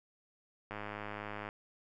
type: click train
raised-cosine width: 0.5 ms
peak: -26 dBFS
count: 82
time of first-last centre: 0.71-1.489 s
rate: 104 Hz
effects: none